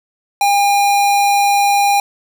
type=tone; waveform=square; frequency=807 Hz; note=G#5; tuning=50 cents flat; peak=-11 dBFS; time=0.41-2 s; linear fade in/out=2 ms; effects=none